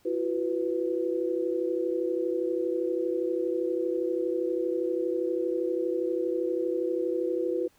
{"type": "chord", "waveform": "sine", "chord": "E suspended second", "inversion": "none", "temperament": "equal with one note detuned", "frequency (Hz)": [337.5, 370, 493.9], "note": ["E4", "F#4", "B4"], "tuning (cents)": [41, 0, 0], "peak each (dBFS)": -30, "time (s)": [0.05, 7.68], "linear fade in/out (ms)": 10, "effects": ["pink hiss -64 dBFS RMS until 7.78 s"]}